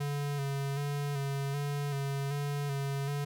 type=tone with vibrato; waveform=square; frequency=141.2 Hz; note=C#3; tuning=32 cents sharp; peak=-32 dBFS; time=0-3.25 s; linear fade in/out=10 ms; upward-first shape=square; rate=1.3 Hz; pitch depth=30 cents each way; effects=none